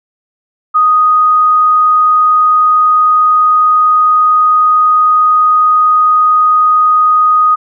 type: tone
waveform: sine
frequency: 1244.5 Hz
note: D#6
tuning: in tune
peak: -5 dBFS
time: 0.74-7.56 s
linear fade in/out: 20 ms
effects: none